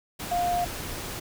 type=tone in noise; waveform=sine; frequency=705 Hz; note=F5; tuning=16 cents sharp; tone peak=-23 dBFS; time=0.31-0.65 s; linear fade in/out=10 ms; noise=pink; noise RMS=-35 dBFS; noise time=0.19-1.2 s; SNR=+9 dB; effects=none